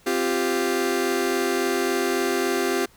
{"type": "chord", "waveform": "sawtooth", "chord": "C suspended fourth", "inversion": "none", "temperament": "just", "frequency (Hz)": [261.6, 348.8, 392.4], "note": ["C4", "F4", "G4"], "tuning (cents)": [0, -2, 2], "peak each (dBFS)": [-24, -21, -20], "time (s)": [0.06, 2.86], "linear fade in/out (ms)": 10, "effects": ["pink hiss -55 dBFS RMS until 2.96 s"]}